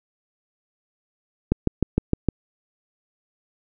click train, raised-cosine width 3 ms, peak -5 dBFS, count 6, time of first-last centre 1.52-2.287 s, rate 6.52 Hz, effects none

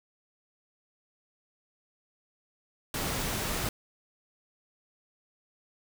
pink noise, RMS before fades -32 dBFS, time 2.94-3.69 s, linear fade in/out 2 ms, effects none

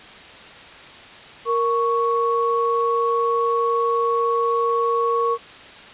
sine tone pair together, 466.2 / 1111 Hz, A#4 / C#6, 0 / +4 cents, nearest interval octave + minor third, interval 1504 cents, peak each -20 dBFS, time 1.45-5.38 s, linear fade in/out 50 ms, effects white hiss -41 dBFS RMS until 5.93 s + resampled to 8000 Hz

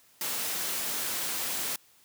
white high-pass noise, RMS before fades -32 dBFS, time 0.21-1.76 s, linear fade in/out 2 ms, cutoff 140 Hz, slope 12 dB/octave, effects white hiss -61 dBFS RMS until 2.04 s + high-pass 60 Hz 12 dB/octave

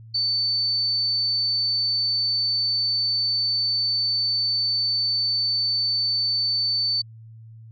sine tone, 4530 Hz, C#8, 37 cents sharp, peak -20 dBFS, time 0.14-7.02 s, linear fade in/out 10 ms, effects added 112 Hz sine -41 dBFS peak until 7.71 s

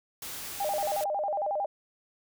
white noise, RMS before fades -39 dBFS, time 0.22-1.04 s, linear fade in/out 2 ms
sine tone with vibrato, 698 Hz, F5, 1 cent flat, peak -27 dBFS, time 0.6-1.66 s, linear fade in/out 5 ms, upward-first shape square, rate 11 Hz, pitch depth 240 cents each way
effects none

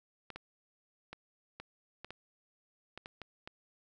clicks, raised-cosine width 0.3 ms, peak -28 dBFS, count 10, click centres 0.303 / 0.36 / 1.13 / 1.6 / 2.046 / 2.106 / 2.976 / 3.059 / 3.217 / 3.475 s, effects none

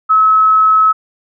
sine tone, 1290 Hz, E6, 38 cents flat, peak -6 dBFS, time 0.09-0.93 s, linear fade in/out 20 ms, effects none

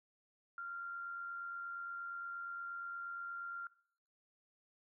sine tone with amplitude modulation, 1387 Hz, F6, 12 cents flat, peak -40 dBFS, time 0.58-3.67 s, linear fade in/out 2 ms, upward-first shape sine, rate 88.5 Hz, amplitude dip 35%, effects noise-tail reverb RT60 0.6 s tail -20 dB re dry

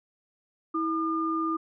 sine tone pair together, 324 / 1208.9 Hz, E4 / D6, -30 / +50 cents, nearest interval octave + major seventh, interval 2280 cents, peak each -28 dBFS, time 0.74-1.57 s, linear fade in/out 10 ms, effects none

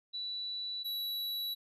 sine / square tone pair in turn, 3950 / 3925 Hz, B7 / B7, 0 / -11 cents, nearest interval unison, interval 11 cents, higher first, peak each -36 / -35 dBFS, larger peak second, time 0.13-0.84 / 0.84-1.55 s, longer neither, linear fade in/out 20 ms, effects resampled to 32000 Hz

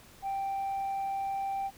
sine tone, 784 Hz, G5, in tune, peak -28 dBFS, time 0.22-1.71 s, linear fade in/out 50 ms, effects tanh soft clip ceiling -29 dBFS + pink hiss -55 dBFS RMS until 1.77 s

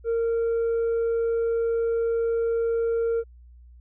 sine tone with tanh clipping, 461 Hz, A#4, 19 cents flat, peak -22 dBFS, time 0.04-3.24 s, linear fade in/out 50 ms, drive 2 dB, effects added 60 Hz sine -46 dBFS peak until 3.8 s

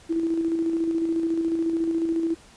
sine tone with tremolo, 329.6 Hz, E4, in tune, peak -20 dBFS, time 0.09-2.35 s, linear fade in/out 20 ms, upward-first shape square, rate 14 Hz, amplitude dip 35%, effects pink hiss -51 dBFS RMS until 2.56 s + resampled to 22050 Hz

